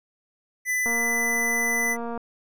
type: tone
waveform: square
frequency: 2000 Hz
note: B6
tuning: 21 cents sharp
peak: -23 dBFS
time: 0.65-1.97 s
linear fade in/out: 50 ms
type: click train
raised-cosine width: 1 ms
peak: -20 dBFS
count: 309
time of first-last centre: 0.86-2.176 s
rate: 234 Hz
effects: none